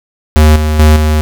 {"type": "tone with level steps", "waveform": "square", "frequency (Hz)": 76.8, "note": "D#2", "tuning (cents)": -22, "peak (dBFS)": [-3, -10, -3, -8], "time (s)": [0.36, 1.21], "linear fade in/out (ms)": 0, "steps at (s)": [0.56, 0.79, 0.96], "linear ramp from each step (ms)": 2, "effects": []}